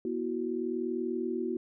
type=chord; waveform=sine; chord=B suspended fourth; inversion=none; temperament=equal with one note detuned; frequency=241.7 / 329.6 / 370 Hz; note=B3 / E4 / F#4; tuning=-37 / 0 / 0 cents; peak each=-35 / -35 / -33 dBFS; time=0.05-1.57 s; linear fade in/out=2 ms; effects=none